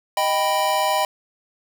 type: chord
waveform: square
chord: Eb augmented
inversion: none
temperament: equal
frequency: 622.3 / 784 / 987.8 Hz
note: Eb5 / G5 / B5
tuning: 0 / 0 / 0 cents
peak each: -24 / -23 / -23 dBFS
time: 0.17-1.05 s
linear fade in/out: 2 ms
effects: none